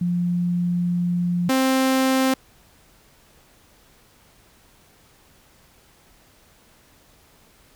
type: tone pair in turn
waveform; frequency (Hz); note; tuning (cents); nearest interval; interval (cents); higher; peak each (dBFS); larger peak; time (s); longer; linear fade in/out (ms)
sine / sawtooth; 175.6 / 263.1; F3 / C4; +10 / +10; perfect fifth; 700; second; -19 / -13; second; 0.01-1.49 / 1.49-2.34; first; 5
effects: pink hiss -55 dBFS RMS until 7.75 s